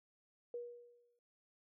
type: tone with exponential decay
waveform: sine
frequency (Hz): 480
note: B4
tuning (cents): -49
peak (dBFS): -39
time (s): 0.54-1.19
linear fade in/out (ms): 2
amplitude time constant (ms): 140
effects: none